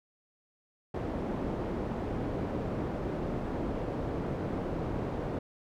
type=low-pass noise; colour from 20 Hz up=white; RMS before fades=-34 dBFS; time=0.94-5.39 s; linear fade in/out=5 ms; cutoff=440 Hz; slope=12 dB/octave; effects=none